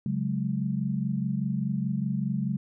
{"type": "chord", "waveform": "sine", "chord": "C# suspended fourth", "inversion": "none", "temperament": "equal with one note detuned", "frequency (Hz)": [138.59, 185, 209.9], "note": ["C#3", "F#3", "G#3"], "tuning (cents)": [0, 0, 19], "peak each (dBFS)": -30, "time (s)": [0.06, 2.57], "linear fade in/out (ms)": 2, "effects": []}